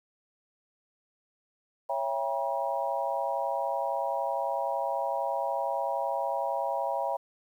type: chord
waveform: sine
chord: C# diminished seventh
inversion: none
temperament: just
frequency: 554.4 / 665.2 / 798.3 / 957.9 Hz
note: C#5 / E5 / G5 / Bb5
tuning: 0 / +16 / +31 / +47 cents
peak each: -33 dBFS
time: 1.89-7.17 s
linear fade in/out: 10 ms
effects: 10-bit